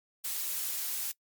blue noise, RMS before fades -34 dBFS, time 0.24-1.12 s, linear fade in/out 10 ms, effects noise-tail reverb RT60 0.1 s tail -24 dB re dry + MP3 96 kbps

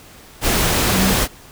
sine tone in noise, 190.4 Hz, F#3, 50 cents sharp, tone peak -17 dBFS, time 0.91-1.16 s, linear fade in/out 50 ms, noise pink, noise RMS -17 dBFS, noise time 0.41-1.28 s, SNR -3 dB, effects pink hiss -43 dBFS RMS until 1.51 s

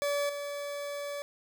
40% pulse tone with level steps, 574 Hz, D5, 40 cents flat, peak -27 / -34 dBFS, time 0.02-1.22 s, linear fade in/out 0 ms, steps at 0.29 s, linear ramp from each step 5 ms, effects none

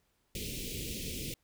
pink band-stop noise, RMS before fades -39 dBFS, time 0.35-1.34 s, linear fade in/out 2 ms, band 490 to 2300 Hz, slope 48 dB/octave, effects pink hiss -75 dBFS RMS until 1.43 s

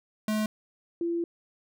square / sine tone pair in turn, 214.7 / 339.9 Hz, A3 / F4, -42 / -47 cents, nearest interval minor sixth, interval 795 cents, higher second, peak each -26 dBFS, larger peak neither, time 0.28-0.46 / 1.01-1.24 s, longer second, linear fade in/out 2 ms, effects none

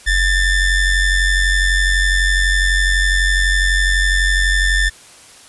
square ring-modulated tone, 875 Hz, A5, 10 cents flat, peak -10 dBFS, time 0.06-4.9 s, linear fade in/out 20 ms, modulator 921 Hz, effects white hiss -42 dBFS RMS until 5.48 s + resampled to 24000 Hz

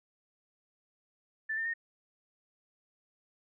sine tone with pitch steps, 1762 / 1803.2 / 1845.3 Hz, A6 / A6 / A#6, +2 / +42 / -18 cents, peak -31 dBFS, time 1.49-1.739 s, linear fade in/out 10 ms, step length 83 ms, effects none

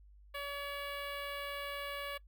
10% pulse tone with notch filter, 568 Hz, C#5, 42 cents sharp, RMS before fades -41 dBFS, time 0.34-2.18 s, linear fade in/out 10 ms, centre 7100 Hz, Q 0.58, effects noise-tail reverb RT60 0.1 s tail -22 dB re dry + added 50 Hz sine -56 dBFS peak until 2.27 s

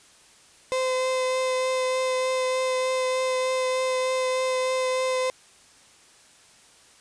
35% pulse tone with vibrato, 515 Hz, C5, 28 cents flat, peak -21 dBFS, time 0.72-5.3 s, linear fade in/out 0 ms, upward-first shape triangle, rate 3.3 Hz, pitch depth 12 cents each way, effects white hiss -54 dBFS RMS until 7 s + resampled to 22050 Hz

